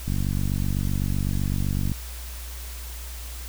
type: click train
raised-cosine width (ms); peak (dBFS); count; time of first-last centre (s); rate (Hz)
5; -14; 89; 0.08-1.917; 47.9
effects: added 60 Hz sine -34 dBFS peak until 3.48 s + white hiss -41 dBFS RMS until 3.48 s